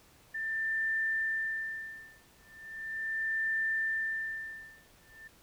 sine tone with tremolo, 1784 Hz, A6, 23 cents sharp, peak -28 dBFS, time 0.34-5.28 s, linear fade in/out 10 ms, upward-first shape sine, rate 0.38 Hz, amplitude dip 100%, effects pink hiss -61 dBFS RMS until 5.42 s

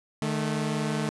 sawtooth tone pair together, 152.54 / 218.2 Hz, D#3 / A3, -34 / -14 cents, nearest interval tritone, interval 620 cents, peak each -25 dBFS, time 0.22-1.09 s, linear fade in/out 0 ms, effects resampled to 24000 Hz

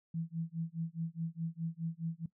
sine tone with tremolo, 164.81 Hz, E3, in tune, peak -32 dBFS, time 0.14-2.26 s, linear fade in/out 5 ms, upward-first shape sine, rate 4.8 Hz, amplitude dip 100%, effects noise-tail reverb RT60 0.1 s tail -17 dB re dry

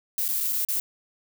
violet noise with dropouts, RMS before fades -26 dBFS, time 0.18-0.8 s, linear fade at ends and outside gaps 1 ms, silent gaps 0.281-0.287 / 0.404-0.408 / 0.525-0.529 / 0.649-0.686 s, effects none

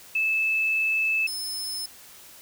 sine / sawtooth tone pair in turn, 2619 / 5223 Hz, E7 / E8, -12 / -17 cents, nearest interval octave, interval 1195 cents, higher second, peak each -21 / -27 dBFS, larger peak first, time 0.15-1.27 / 1.27-1.86 s, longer first, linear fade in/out 5 ms, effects white hiss -48 dBFS RMS until 2.41 s

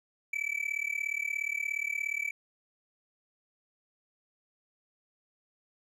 triangle tone with amplitude modulation, 2307 Hz, D7, 31 cents flat, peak -25 dBFS, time 0.33-2.31 s, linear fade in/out 5 ms, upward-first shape sine, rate 37 Hz, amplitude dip 95%, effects none

